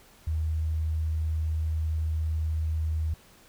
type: tone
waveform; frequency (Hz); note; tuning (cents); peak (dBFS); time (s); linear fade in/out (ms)
sine; 79; D#2; +27; -25; 0.27-3.14; 5
effects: pink hiss -56 dBFS RMS until 3.48 s